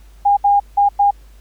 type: tone bursts at uneven times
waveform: sine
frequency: 810 Hz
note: G#5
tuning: 43 cents flat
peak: -9 dBFS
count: 4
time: 0.25-0.37 / 0.44-0.6 / 0.77-0.89 / 0.99-1.11 s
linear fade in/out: 10 ms
effects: added 50 Hz sine -40 dBFS peak until 1.4 s + pink hiss -54 dBFS RMS until 1.4 s